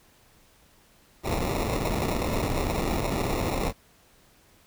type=noise with sample-and-hold; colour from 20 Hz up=pink; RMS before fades=-27 dBFS; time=1.23-3.73 s; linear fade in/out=50 ms; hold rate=1575 Hz; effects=pink hiss -59 dBFS RMS until 4.66 s